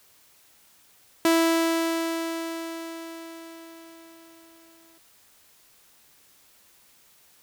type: tone with exponential decay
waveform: sawtooth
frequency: 329.6 Hz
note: E4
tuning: in tune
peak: -13 dBFS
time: 1.25-4.98 s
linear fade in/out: 2 ms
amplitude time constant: 810 ms
effects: white hiss -58 dBFS RMS until 7.42 s